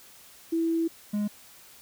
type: tone pair in turn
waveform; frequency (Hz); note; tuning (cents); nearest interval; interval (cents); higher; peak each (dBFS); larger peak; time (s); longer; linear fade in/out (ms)
sine / triangle; 329.6 / 207.6; E4 / G#3; 0 / 0; minor sixth; 800; first; -23; neither; 0.52-0.88 / 1.13-1.28; first; 10
effects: white hiss -52 dBFS RMS until 1.81 s